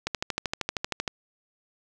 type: click train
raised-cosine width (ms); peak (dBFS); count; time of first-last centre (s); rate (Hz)
0.2; -10; 14; 0.07-1.078; 12.9
effects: none